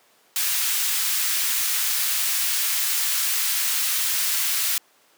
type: high-pass noise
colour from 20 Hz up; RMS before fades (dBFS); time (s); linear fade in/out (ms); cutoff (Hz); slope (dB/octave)
white; -23; 0.36-4.78; 2; 1500; 12
effects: pink hiss -58 dBFS RMS until 5.17 s + high-pass 400 Hz 12 dB/octave